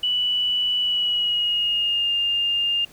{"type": "tone with pitch glide", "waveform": "sine", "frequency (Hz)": [2960, 2810], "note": ["F#7", "F7"], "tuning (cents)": [0, 10], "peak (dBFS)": -19, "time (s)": [0.03, 2.85], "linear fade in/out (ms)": 5, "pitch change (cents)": -90, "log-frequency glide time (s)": [0.79, 2.13], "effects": ["pink hiss -50 dBFS RMS until 2.92 s"]}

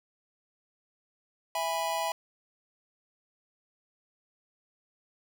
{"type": "chord", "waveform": "square", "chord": "E major", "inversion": "none", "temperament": "just", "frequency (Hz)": [659.3, 824.1, 988.9], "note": ["E5", "G#5", "B5"], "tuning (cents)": [0, -14, 2], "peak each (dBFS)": -34, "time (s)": [1.55, 2.12], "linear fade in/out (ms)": 2, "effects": []}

